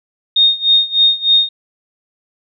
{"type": "tone with tremolo", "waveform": "sine", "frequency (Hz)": 3695, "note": "A#7", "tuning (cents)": -16, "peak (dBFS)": -6, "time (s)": [0.36, 1.49], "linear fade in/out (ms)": 5, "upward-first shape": "sine", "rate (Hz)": 3.3, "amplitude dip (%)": 90, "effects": []}